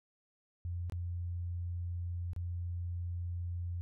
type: tone with dropouts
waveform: sine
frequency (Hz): 87.31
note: F2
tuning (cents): 0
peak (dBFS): -35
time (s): 0.65-3.81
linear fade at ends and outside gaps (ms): 0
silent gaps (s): 0.898-0.922 / 2.333-2.363
effects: none